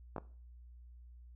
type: clicks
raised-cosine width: 1 ms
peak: -25 dBFS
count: 2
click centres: 0.163 / 0.182 s
effects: noise-tail reverb RT60 0.4 s tail -18 dB re dry + added 60 Hz sine -52 dBFS peak until 1.35 s